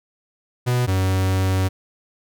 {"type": "tone pair in turn", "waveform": "45% pulse", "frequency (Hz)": [123.47, 94.51], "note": ["B2", "F#2"], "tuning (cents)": [0, 37], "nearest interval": "perfect fourth", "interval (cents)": 463, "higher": "first", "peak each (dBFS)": -17, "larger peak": "neither", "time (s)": [[0.66, 0.87], [0.87, 1.69]], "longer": "second", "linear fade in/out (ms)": 20, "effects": []}